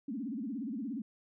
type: tone with vibrato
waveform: sine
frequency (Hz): 246.9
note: B3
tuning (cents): 0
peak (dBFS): -35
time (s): 0.08-1.02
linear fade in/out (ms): 5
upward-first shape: sine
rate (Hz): 17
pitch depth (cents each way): 280
effects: none